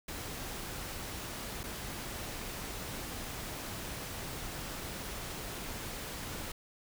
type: noise with dropouts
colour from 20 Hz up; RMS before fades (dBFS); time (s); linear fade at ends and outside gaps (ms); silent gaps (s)
pink; -41; 0.08-6.52; 5; 1.633-1.637
effects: none